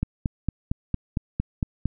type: click train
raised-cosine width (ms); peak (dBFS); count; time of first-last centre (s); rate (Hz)
5; -11; 9; 0.03-1.856; 4.38
effects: none